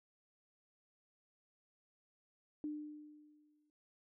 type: tone with exponential decay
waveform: sine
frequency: 300 Hz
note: D4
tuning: 37 cents sharp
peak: -37 dBFS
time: 2.64-3.7 s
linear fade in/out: 1 ms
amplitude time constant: 230 ms
effects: none